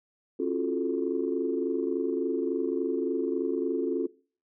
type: tone cluster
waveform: sine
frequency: 272 / 342.9 / 366.4 / 436 Hz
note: C#4 / F4 / F#4 / A4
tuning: -33 / -32 / -17 / -16 cents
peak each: -31 dBFS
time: 0.39-4.07 s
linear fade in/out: 10 ms
effects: noise-tail reverb RT60 0.4 s tail -20 dB re dry + tanh soft clip ceiling -15 dBFS